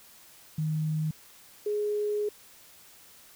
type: tone pair in turn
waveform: sine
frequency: 155.6 / 417.6 Hz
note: D#3 / G#4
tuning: 0 / +10 cents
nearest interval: octave + perfect fourth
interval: 1710 cents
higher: second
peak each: -26 / -26 dBFS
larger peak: neither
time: 0.58-1.11 / 1.66-2.29 s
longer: second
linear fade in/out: 5 ms
effects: white hiss -54 dBFS RMS until 3.35 s